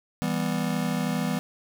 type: chord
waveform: square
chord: E minor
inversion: none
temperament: just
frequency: 164.81 / 197.78 / 247.2 Hz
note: E3 / G3 / B3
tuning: 0 / +16 / +2 cents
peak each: -30 dBFS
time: 0.22-1.39 s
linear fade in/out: 0 ms
effects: none